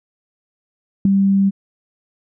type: tone with ADSR envelope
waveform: sine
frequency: 196 Hz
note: G3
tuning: in tune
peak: -6 dBFS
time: 1.05-1.51 s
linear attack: 4 ms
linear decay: 4 ms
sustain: -5 dB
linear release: 28 ms
effects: none